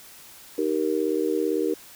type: chord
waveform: sine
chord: Eb major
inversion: none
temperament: just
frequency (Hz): 311.1 / 388.9 / 466.7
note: Eb4 / G4 / Bb4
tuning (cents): 0 / -14 / +2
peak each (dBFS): -26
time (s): 0.58-1.74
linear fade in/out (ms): 5
effects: white hiss -47 dBFS RMS until 1.95 s